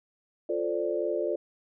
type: chord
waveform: sine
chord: D minor seventh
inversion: first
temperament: equal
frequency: 349.2 / 440 / 523.3 / 587.3 Hz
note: F4 / A4 / C5 / D5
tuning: 0 / 0 / 0 / 0 cents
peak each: -31 / -32 / -34 / -31 dBFS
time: 0.49-1.36 s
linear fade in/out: 5 ms
effects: none